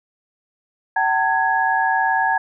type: tone cluster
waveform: sine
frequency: 764 / 902 / 1665 Hz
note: G5 / A5 / G#6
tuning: -45 / +43 / +4 cents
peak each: -20 dBFS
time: 0.96-2.38 s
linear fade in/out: 5 ms
effects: none